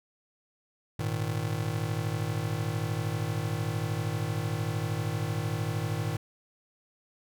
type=chord; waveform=square; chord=Ab suspended second; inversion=none; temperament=just; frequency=103.83 / 116.8 / 155.74 Hz; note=Ab2 / Bb2 / Eb3; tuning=0 / +4 / +2 cents; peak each=-34 dBFS; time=0.99-6.17 s; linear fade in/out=5 ms; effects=none